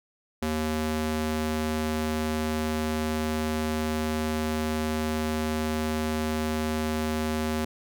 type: tone with high-pass filter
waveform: square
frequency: 77.8 Hz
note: D#2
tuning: in tune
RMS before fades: -28 dBFS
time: 0.42-7.65 s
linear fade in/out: 5 ms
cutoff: 170 Hz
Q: 1.1
effects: none